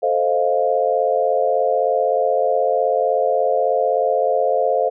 sine chord, F dominant seventh, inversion first, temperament equal, 440 / 523.3 / 622.3 / 698.5 Hz, A4 / C5 / Eb5 / F5, 0 / 0 / 0 / 0 cents, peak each -22 / -19 / -22 / -20 dBFS, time 0.02-4.9 s, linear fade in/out 20 ms, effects none

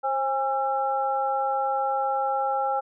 sine tone cluster, 533 / 816 / 1346 Hz, C5 / G#5 / E6, +32 / -31 / +36 cents, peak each -29 / -24 / -31 dBFS, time 0.03-2.81 s, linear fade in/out 20 ms, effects none

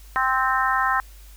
harmonic tone, 261.2 Hz, C4, 3 cents flat, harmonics 3 / 4 / 5 / 6 / 7, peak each -26 / -23 / -24 / -27 / -26 dBFS, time 0.16-1 s, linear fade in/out 0 ms, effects added 50 Hz sine -42 dBFS peak until 1.36 s + white hiss -52 dBFS RMS until 1.36 s

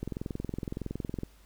click train, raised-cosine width 3 ms, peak -21 dBFS, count 27, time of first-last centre 0.03-1.234 s, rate 21.6 Hz, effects added 50 Hz sine -56 dBFS peak until 1.45 s + pink hiss -62 dBFS RMS until 1.45 s

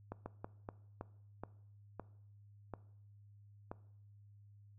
slowing click train, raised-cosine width 1 ms, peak -29 dBFS, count 9, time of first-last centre 0.12-3.715 s, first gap 140 ms, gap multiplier 1.32, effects noise-tail reverb RT60 0.7 s tail -19 dB re dry + added 102 Hz sine -58 dBFS peak until 4.78 s

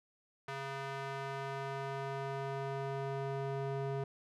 square tone with band-pass filter sweep, 137 Hz, C#3, 20 cents flat, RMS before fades -39 dBFS, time 0.48-4.04 s, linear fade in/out 5 ms, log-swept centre 1400 to 460 Hz, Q 0.78, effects none

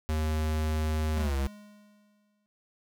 square tone with pitch glide, 77.78 to 68.1 Hz, D#2 to C#2, 0 to -30 cents, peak -27 dBFS, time 0.09-1.47 s, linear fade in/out 0 ms, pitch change -230 cents, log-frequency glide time 1.21-1.35 s
square tone with exponential decay, 207.7 Hz, G#3, in tune, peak -35 dBFS, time 1.17-2.46 s, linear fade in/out 0 ms, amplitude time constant 280 ms
effects none

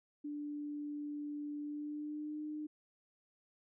sine tone with pitch glide, 293.7 to 303 Hz, D4 to D#4, 0 to -46 cents, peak -39 dBFS, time 0.24-2.67 s, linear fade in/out 10 ms, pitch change +54 cents, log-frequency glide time 1.6-2.42 s, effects none

